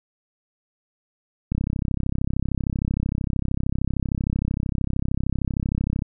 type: click train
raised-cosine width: 5 ms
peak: -11 dBFS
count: 150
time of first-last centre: 1.52-6.022 s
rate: 33.1 Hz
effects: none